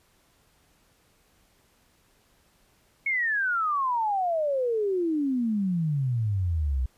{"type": "exponential sweep", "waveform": "sine", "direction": "down", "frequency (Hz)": [2217, 61.2], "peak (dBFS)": -23, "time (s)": [3.06, 6.86], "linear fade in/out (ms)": 5, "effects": ["pink hiss -64 dBFS RMS until 6.97 s", "resampled to 32000 Hz"]}